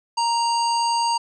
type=harmonic tone; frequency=932.3 Hz; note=A#5; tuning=in tune; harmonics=1 / 3 / 5 / 7 / 9; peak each=-19 / -33 / -27 / -35 / -36 dBFS; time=0.17-1.18 s; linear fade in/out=10 ms; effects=none